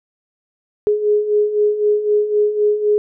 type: beating tone pair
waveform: sine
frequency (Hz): 415.8 / 419.7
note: G#4 / G#4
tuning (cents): +2 / +18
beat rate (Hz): 3.9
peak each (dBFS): -20 / -14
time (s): 0.87-2.98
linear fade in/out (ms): 0
effects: none